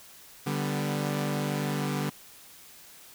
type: chord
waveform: sawtooth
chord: G major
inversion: second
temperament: equal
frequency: 146.83 / 196 / 246.9 Hz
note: D3 / G3 / B3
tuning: 0 / 0 / 0 cents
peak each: -26 / -29 / -31 dBFS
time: 0.46-2.1 s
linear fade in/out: 10 ms
effects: white hiss -51 dBFS RMS until 3.14 s